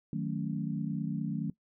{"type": "chord", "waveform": "sine", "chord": "D# half-diminished seventh", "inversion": "none", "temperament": "equal", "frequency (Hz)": [155.56, 185, 220, 277.2], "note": ["D#3", "F#3", "A3", "C#4"], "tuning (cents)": [0, 0, 0, 0], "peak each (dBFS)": [-35, -36, -36, -39], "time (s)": [0.13, 1.5], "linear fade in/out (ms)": 2, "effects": ["noise-tail reverb RT60 0.1 s tail -19 dB re dry"]}